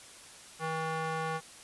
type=tone with band-pass filter; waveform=square; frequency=160.4 Hz; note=E3; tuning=47 cents flat; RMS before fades=-34 dBFS; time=0.59-1.41 s; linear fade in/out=50 ms; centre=1100 Hz; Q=1.1; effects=white hiss -51 dBFS RMS until 1.63 s + resampled to 24000 Hz